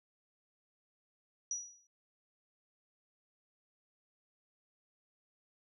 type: tone with exponential decay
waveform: sine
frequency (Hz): 5830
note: F#8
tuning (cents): -26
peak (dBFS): -32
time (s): 1.51-1.87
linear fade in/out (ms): 2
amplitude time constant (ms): 78
effects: none